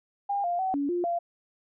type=tone with pitch steps; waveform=sine; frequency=804 / 699 / 757 / 283.5 / 351.4 / 688 Hz; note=G5 / F5 / F#5 / C#4 / F4 / F5; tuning=+44 / +1 / +39 / +39 / +11 / -26 cents; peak=-25 dBFS; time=0.29-1.19 s; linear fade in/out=10 ms; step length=150 ms; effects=none